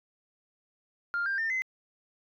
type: tone with pitch steps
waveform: sine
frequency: 1400 / 1589.7 / 1805.1 / 2050 Hz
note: F6 / G6 / A6 / C7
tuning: +4 / +24 / +44 / -36 cents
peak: -26 dBFS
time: 1.14-1.62 s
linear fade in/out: 0 ms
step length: 120 ms
effects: tanh soft clip ceiling -24 dBFS